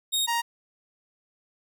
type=tone pair in turn; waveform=sawtooth; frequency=3729 / 936.6 Hz; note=A#7 / A#5; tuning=0 / +8 cents; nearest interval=2 octaves; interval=2392 cents; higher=first; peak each=-20 dBFS; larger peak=neither; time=0.12-0.27 / 0.27-0.42 s; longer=neither; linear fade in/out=20 ms; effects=none